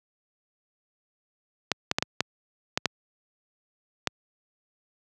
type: clicks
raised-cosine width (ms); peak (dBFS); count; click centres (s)
0.2; -5; 8; 1.717 / 1.914 / 1.985 / 2.025 / 2.206 / 2.775 / 2.857 / 4.073
effects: high-pass 100 Hz 12 dB/octave